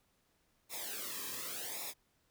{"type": "noise with flanger", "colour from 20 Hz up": "white", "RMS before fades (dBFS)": -42, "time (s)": [0.69, 1.94], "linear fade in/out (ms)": 50, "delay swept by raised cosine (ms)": [0.65, 1.42], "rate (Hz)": 0.88, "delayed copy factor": -0.85, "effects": ["pink hiss -75 dBFS RMS until 2.3 s"]}